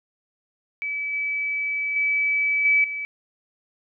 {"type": "tone with level steps", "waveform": "sine", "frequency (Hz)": 2296, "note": "D7", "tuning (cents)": -40, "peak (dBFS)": [-25, -23, -19, -15, -27], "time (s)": [0.82, 3.05], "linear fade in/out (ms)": 0, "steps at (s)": [1.13, 1.96, 2.65, 2.84], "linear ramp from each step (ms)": 2, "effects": []}